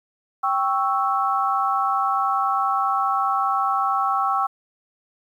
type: chord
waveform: sine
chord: C# diminished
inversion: second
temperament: equal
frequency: 784 / 1108.7 / 1318.5 Hz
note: G5 / C#6 / E6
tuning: 0 / 0 / 0 cents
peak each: -23 dBFS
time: 0.43-4.47 s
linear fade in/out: 10 ms
effects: 9-bit